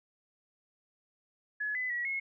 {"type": "tone with pitch steps", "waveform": "sine", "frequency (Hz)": [1698, 2009, 1926, 2172], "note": ["G#6", "B6", "B6", "C#7"], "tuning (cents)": [38, 29, -44, -36], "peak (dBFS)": -31, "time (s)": [1.6, 2.2], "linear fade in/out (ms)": 10, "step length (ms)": 150, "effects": []}